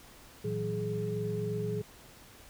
sine tone cluster, 114.6 / 162.7 / 185.9 / 420.2 Hz, A#2 / E3 / F#3 / G#4, -29 / -22 / +8 / +20 cents, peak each -36 / -38 / -39 / -34 dBFS, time 0.44-1.82 s, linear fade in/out 10 ms, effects pink hiss -54 dBFS RMS until 2.49 s

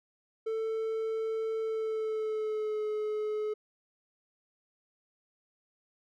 triangle tone with pitch glide, 444.1 to 426.3 Hz, A4 to G#4, +16 to +45 cents, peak -28 dBFS, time 0.46-3.54 s, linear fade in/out 10 ms, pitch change -71 cents, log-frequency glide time 1.61-2.84 s, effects none

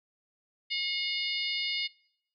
harmonic tone with a mistuned harmonic, 721 Hz, F#5, 45 cents flat, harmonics 3 / 4 / 5 / 6 / 7, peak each -34 / -35 / -36 / -37 / -37 dBFS, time 0.7-1.88 s, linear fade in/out 20 ms, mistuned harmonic 7, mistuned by -50 cents, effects noise-tail reverb RT60 0.7 s tail -24 dB re dry

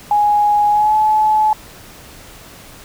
sine tone with pitch glide, 830.6 to 858.9 Hz, G#5 to A5, 0 to -42 cents, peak -10 dBFS, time 0.11-1.53 s, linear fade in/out 2 ms, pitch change +58 cents, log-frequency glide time 0.71-0.95 s, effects pink hiss -39 dBFS RMS until 2.84 s

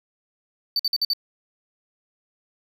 triangle tone bursts, 4569 Hz, D8, 48 cents flat, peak -18 dBFS, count 5, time 0.76-1.134 s, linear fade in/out 2 ms, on 34 ms, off 51 ms, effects none

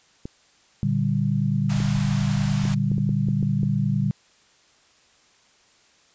clicks, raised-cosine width 3 ms, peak -19 dBFS, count 9, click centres 0.255 / 1.802 / 2.653 / 2.917 / 2.981 / 3.092 / 3.286 / 3.428 / 3.632 s
sine chord, G minor, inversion first, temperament equal, 116.54 / 146.83 / 196 Hz, Bb2 / D3 / G3, 0 / 0 / 0 cents, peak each -25 / -23 / -24 dBFS, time 0.83-4.11 s, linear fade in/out 0 ms
pink band-stop noise, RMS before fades -34 dBFS, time 1.69-2.75 s, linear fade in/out 10 ms, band 160 to 600 Hz, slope 96 dB/octave
effects white hiss -58 dBFS RMS until 6.14 s + resampled to 16000 Hz

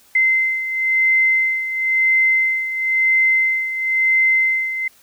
sine beating tone pair, 2070 / 2070.98 Hz, C7 / C7, -19 / -18 cents, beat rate 0.98 Hz, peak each -15 / -21 dBFS, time 0.15-4.88 s, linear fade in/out 5 ms, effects white hiss -52 dBFS RMS until 5.02 s

